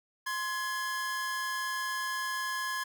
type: tone pair together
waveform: 45% pulse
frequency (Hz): 1046.5 / 1686.4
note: C6 / G#6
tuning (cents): 0 / +26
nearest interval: minor sixth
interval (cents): 826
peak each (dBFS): -35 / -34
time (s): 0.26-2.84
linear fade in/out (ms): 10
effects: none